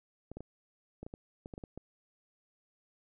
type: clicks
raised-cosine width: 2 ms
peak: -30 dBFS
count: 11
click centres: 0.316 / 0.37 / 0.406 / 1.03 / 1.065 / 1.139 / 1.459 / 1.538 / 1.579 / 1.638 / 1.776 s
effects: none